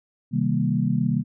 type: chord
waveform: sine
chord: C minor seventh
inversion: none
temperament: equal with one note detuned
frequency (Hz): 130.81 / 157.55 / 196 / 233.1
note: C3 / Eb3 / G3 / Bb3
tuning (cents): 0 / +22 / 0 / 0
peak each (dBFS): -25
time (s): 0.31-1.24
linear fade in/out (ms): 50
effects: none